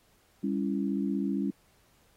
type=chord; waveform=sine; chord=C# diminished; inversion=second; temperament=just; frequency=199.57 / 277.2 / 332.6 Hz; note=G3 / C#4 / E4; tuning=+31 / 0 / +16 cents; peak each=-30 / -31 / -35 dBFS; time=0.43-1.51 s; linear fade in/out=10 ms; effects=pink hiss -66 dBFS RMS until 2.16 s + AAC 48 kbps